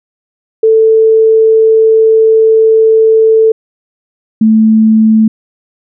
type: tone pair in turn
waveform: sine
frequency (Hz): 443.1 / 219.6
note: A4 / A3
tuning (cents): +12 / -3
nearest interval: octave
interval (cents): 1215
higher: first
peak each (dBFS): -3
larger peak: neither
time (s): 0.63-3.52 / 4.41-5.28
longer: first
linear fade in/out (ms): 5
effects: none